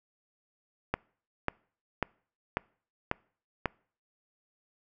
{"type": "click train", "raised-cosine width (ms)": 0.5, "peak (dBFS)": -12, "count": 6, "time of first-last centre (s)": [0.94, 3.657], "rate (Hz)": 1.84, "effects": ["noise-tail reverb RT60 0.5 s tail -26 dB re dry"]}